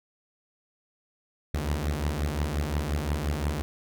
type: beating tone pair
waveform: sawtooth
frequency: 71.3 / 77 Hz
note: C#2 / D#2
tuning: +49 / -17 cents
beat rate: 5.7 Hz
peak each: -25 / -26 dBFS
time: 1.54-3.62 s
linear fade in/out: 0 ms
effects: none